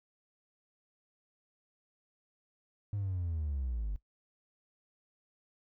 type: linear sweep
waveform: triangle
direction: down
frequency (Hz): 104.2 to 47.3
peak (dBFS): -30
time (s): 2.93-3.96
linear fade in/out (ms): 0
effects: noise-tail reverb RT60 0.1 s tail -18 dB re dry + tanh soft clip ceiling -26 dBFS